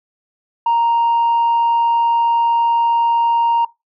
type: tone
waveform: sine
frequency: 932.3 Hz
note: A#5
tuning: in tune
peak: -10 dBFS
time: 0.66-3.65 s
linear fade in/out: 5 ms
effects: noise-tail reverb RT60 0.2 s tail -21 dB re dry + tanh soft clip ceiling -10 dBFS